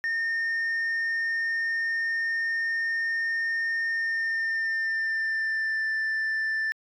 sine tone with pitch glide, 1825 to 1770 Hz, A#6 to A6, -37 to +10 cents, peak -22 dBFS, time 0.04-6.72 s, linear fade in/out 0 ms, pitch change -53 cents, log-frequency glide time 3.89-5.88 s, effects tanh soft clip ceiling -24 dBFS

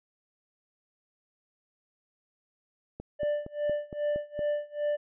click train, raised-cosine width 2 ms, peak -25 dBFS, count 7, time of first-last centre 3-4.392 s, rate 4.31 Hz
triangle tone with tremolo, 590 Hz, D5, 8 cents sharp, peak -23 dBFS, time 3.19-4.97 s, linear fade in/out 20 ms, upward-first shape sine, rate 2.5 Hz, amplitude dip 95%
effects resampled to 8000 Hz

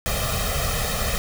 pink noise with comb filter, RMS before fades -24 dBFS, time 0.06-1.18 s, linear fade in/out 0 ms, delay 1.6 ms, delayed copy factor +0.95, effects none

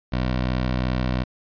15% pulse tone, 62.8 Hz, B1, 30 cents sharp, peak -15 dBFS, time 0.12-1.24 s, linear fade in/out 10 ms, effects resampled to 11025 Hz

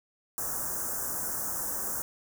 white band-stop noise, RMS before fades -33 dBFS, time 0.38-2.02 s, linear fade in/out 0 ms, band 1600 to 6000 Hz, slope 48 dB/octave, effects none

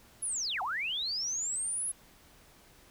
sine linear two-way sweep, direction down then up, 10890 to 698.5 to 10890 Hz, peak -31 dBFS, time 0.22-1.92 s, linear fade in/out 10 ms, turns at 0.62 s, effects pink hiss -59 dBFS RMS until 2.9 s

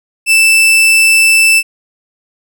40% pulse tone, 2647 Hz, E7, 7 cents sharp, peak -4 dBFS, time 0.26-1.63 s, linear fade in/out 50 ms, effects none

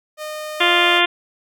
sawtooth tone, 612 Hz, D#5, 29 cents flat, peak -23 dBFS, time 0.17-1.02 s, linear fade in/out 50 ms
harmonic tone, 349.2 Hz, F4, in tune, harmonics 1 / 2 / 3 / 4 / 5 / 6 / 7 / 8 / 9 / 10, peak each -22 / -22 / -22 / -22 / -22 / -22 / -22 / -22 / -22 / -22 dBFS, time 0.6-1.06 s, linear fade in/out 10 ms
effects none

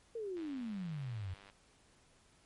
sine exponential sweep, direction down, 472.8 to 87.31 Hz, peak -38 dBFS, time 0.15-1.34 s, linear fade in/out 5 ms
click train, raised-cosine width 0.3 ms, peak -40 dBFS, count 113, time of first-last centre 0.37-1.499 s, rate 99.2 Hz
effects pink hiss -67 dBFS RMS until 2.45 s + MP3 48 kbps

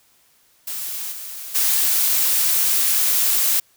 blue noise with level steps, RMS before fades -28 / -33 / -18 dBFS, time 0.67-3.6 s, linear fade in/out 5 ms, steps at 1.11 / 1.54 s, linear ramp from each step 20 ms, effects white hiss -58 dBFS RMS until 3.76 s

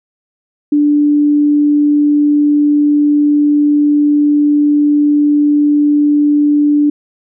sine tone, 293.7 Hz, D4, in tune, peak -7 dBFS, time 0.72-6.9 s, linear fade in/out 5 ms, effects none

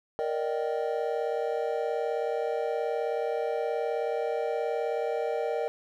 triangle chord, Eb major seventh, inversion second, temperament just, 466.7 / 583.4 / 622.3 / 777.8 Hz, Bb4 / D5 / Eb5 / G5, +2 / -12 / 0 / -14 cents, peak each -28 / -33 / -32 / -33 dBFS, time 0.19-5.68 s, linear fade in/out 0 ms, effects none

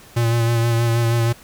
square tone with vibrato, 116.54 Hz, A#2, in tune, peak -16 dBFS, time 0.16-1.33 s, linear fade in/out 10 ms, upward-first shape sine, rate 6.3 Hz, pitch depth 26 cents each way, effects pink hiss -45 dBFS RMS until 1.43 s

